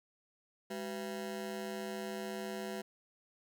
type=ring-modulated tone; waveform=25% pulse; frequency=293.7 Hz; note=D4; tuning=in tune; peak=-32 dBFS; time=0.7-2.82 s; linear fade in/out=10 ms; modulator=86.9 Hz; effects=none